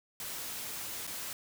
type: noise with dropouts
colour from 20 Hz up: white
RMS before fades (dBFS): -40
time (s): 0.2-1.33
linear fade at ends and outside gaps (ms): 1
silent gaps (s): 1.068-1.075
effects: none